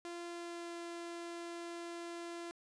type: tone with pitch glide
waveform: sawtooth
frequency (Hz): 344.4 to 341.6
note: F4 to F4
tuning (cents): -24 to -38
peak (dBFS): -39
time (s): 0.05-2.51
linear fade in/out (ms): 0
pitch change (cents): -14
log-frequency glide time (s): 0.25-0.76
effects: resampled to 22050 Hz

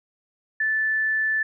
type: tone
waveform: sine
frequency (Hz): 1753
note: A6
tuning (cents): -7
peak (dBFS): -20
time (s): 0.6-1.43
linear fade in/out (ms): 5
effects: none

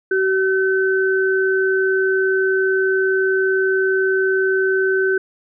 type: tone pair together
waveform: sine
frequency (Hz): 381.2 / 1525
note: G4 / G6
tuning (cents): -48 / -48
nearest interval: 2 octaves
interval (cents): 2400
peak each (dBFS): -16 / -19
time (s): 0.11-5.18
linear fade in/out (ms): 5
effects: none

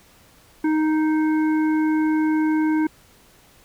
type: harmonic tone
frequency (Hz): 311.1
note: D#4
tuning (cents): 0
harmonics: 1 / 3 / 5 / 7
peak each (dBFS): -17 / -30 / -33 / -38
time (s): 0.64-2.87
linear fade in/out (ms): 5
effects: pink hiss -53 dBFS RMS until 3.64 s

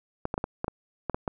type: clicks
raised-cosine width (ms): 1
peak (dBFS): -14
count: 9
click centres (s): 0.254 / 0.341 / 0.379 / 0.441 / 0.644 / 0.681 / 1.097 / 1.145 / 1.278
effects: none

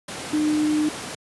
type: tone in noise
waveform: sine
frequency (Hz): 303.7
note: D#4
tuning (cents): -42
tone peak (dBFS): -18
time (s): 0.33-0.89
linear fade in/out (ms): 5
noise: pink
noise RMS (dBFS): -32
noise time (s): 0.08-1.15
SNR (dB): +11
effects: high-pass 150 Hz 12 dB/octave + resampled to 24000 Hz

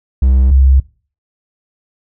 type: tone pair in turn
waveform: triangle / sine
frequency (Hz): 65 / 66.67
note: C2 / C2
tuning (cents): -11 / +33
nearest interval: unison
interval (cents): 44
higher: second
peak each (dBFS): -5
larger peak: neither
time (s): 0.22-0.51 / 0.51-0.8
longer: neither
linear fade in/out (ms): 5
effects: noise-tail reverb RT60 0.4 s tail -21 dB re dry

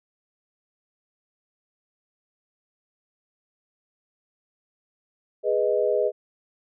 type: chord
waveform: sine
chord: G# minor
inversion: none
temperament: equal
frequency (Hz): 415.3 / 493.9 / 622.3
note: G#4 / B4 / D#5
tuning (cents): 0 / 0 / 0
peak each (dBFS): -24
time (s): 5.43-6.12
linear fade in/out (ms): 50
effects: none

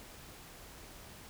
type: silence
effects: pink hiss -52 dBFS RMS until 1.29 s

